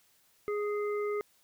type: harmonic tone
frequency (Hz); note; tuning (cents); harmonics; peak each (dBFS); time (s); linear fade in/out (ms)
415.3; G#4; 0; 1 / 3 / 5; -30 / -40 / -44; 0.48-1.21; 0
effects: white hiss -67 dBFS RMS until 1.43 s